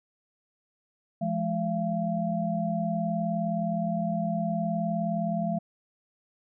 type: tone cluster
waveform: sine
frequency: 171.9 / 211.3 / 681 Hz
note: F3 / G#3 / F5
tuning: -27 / +30 / -44 cents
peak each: -30 dBFS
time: 1.21-5.59 s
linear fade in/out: 10 ms
effects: none